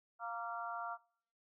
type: harmonic tone with a mistuned harmonic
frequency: 233.1 Hz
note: A#3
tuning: in tune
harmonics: 3 / 4 / 5 / 6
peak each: -44 / -46 / -46 / -44 dBFS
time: 0.19-0.98 s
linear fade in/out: 50 ms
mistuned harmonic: 6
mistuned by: -26 cents
effects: noise-tail reverb RT60 0.6 s tail -24 dB re dry